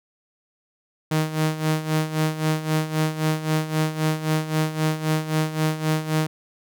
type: tone with tremolo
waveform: sawtooth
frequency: 156.3 Hz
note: D#3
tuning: 8 cents sharp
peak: -14 dBFS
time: 1.11-6.27 s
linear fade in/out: 5 ms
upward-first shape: sine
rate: 3.8 Hz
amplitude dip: 75%
effects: none